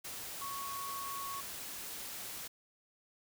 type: tone in noise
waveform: sine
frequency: 1108.7 Hz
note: C#6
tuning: in tune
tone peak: -40 dBFS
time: 0.41-1.41 s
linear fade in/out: 10 ms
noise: white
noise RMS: -44 dBFS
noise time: 0.04-2.48 s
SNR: +1 dB
effects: none